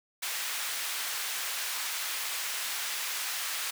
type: high-pass noise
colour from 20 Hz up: pink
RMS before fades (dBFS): -34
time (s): 0.22-3.71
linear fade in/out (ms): 10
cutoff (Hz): 1500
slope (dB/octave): 12
effects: none